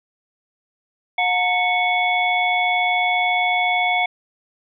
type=tone cluster; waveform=sine; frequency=722 / 909 / 2213 / 3422 Hz; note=F#5 / A#5 / C#7 / A7; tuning=-43 / -44 / -3 / -49 cents; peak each=-20 / -28 / -19 / -28 dBFS; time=1.18-4.06 s; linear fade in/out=5 ms; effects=none